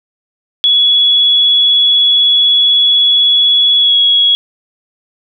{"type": "tone with pitch glide", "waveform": "sine", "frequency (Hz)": [3379, 3334], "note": ["G#7", "G#7"], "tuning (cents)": [29, 6], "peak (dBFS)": -6, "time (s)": [0.64, 4.35], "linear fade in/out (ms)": 0, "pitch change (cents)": -23, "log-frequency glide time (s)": [3.79, 3.96], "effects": []}